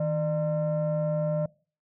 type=tone pair together; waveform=sine; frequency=158.68 / 601 Hz; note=D#3 / D5; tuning=+34 / +40 cents; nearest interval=octave + major seventh; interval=2306 cents; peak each=-25 dBFS; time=0-1.46 s; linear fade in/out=5 ms; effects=noise-tail reverb RT60 0.4 s tail -24 dB re dry + tanh soft clip ceiling -21 dBFS